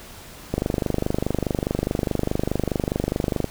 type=click train; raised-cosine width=2 ms; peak=-8 dBFS; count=73; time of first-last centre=0.54-3.443 s; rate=24.8 Hz; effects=pink hiss -42 dBFS RMS until 3.5 s